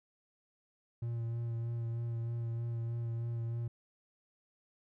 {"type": "tone with vibrato", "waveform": "triangle", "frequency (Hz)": 116.54, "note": "A#2", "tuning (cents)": 0, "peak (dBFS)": -32, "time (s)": [1.02, 3.68], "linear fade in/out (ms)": 5, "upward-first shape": "sine", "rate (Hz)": 3.2, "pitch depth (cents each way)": 19, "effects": []}